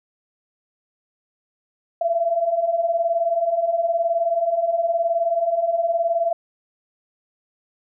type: beating tone pair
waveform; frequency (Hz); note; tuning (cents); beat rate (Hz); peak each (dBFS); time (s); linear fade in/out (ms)
sine; 659.3 / 678.3; E5 / E5; 0 / +49; 19; -24 / -19; 2.01-6.33; 5
effects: none